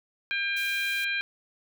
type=harmonic tone; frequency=800 Hz; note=G5; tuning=35 cents sharp; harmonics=2 / 3 / 4 / 5; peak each=-30 / -29 / -37 / -38 dBFS; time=0.31-1.21 s; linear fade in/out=0 ms
type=high-pass noise; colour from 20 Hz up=white; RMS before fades=-42 dBFS; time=0.56-1.05 s; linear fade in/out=10 ms; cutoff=2700 Hz; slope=96 dB/octave
effects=none